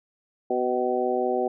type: harmonic tone with a mistuned harmonic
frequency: 124.8 Hz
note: B2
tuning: 19 cents sharp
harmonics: 2 / 3 / 4 / 5 / 6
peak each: -32 / -26 / -28 / -30 / -28 dBFS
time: 0.5-1.48 s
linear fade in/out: 5 ms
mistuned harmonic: 6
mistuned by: +24 cents
effects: none